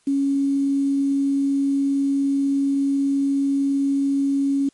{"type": "tone with quantisation", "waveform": "sine", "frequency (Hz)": 277.2, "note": "C#4", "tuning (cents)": 0, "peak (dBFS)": -17, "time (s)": [0.07, 4.69], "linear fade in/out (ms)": 5, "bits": 7, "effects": ["white hiss -62 dBFS RMS until 4.73 s", "MP3 48 kbps"]}